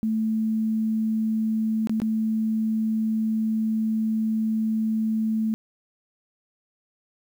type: tone with dropouts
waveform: sine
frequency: 220 Hz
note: A3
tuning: in tune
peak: -21 dBFS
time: 0.03-5.54 s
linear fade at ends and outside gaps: 0 ms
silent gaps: 1.872-1.895 / 2.001-2.018 s
effects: 9-bit